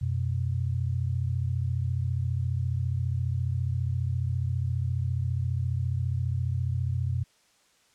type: tone pair together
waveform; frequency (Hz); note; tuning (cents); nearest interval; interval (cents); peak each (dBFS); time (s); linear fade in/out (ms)
sine; 90.2 / 124.88; F#2 / B2; -44 / +20; tritone; 564; -28; 0.01-7.24; 10
effects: white hiss -64 dBFS RMS until 7.94 s + low-pass 8000 Hz 12 dB/octave